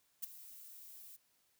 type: noise with ADSR envelope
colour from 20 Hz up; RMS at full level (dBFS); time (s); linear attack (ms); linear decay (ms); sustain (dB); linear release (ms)
violet; -37; 0.22-1.17; 18; 12; -17; 18
effects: white hiss -75 dBFS RMS until 1.59 s